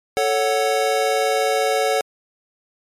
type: chord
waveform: square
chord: F# minor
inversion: first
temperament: equal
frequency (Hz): 440 / 554.4 / 740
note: A4 / C#5 / F#5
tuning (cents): 0 / 0 / 0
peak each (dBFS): -22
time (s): 0.17-2.01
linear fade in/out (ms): 0
effects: low-pass 12000 Hz 12 dB/octave + MP3 96 kbps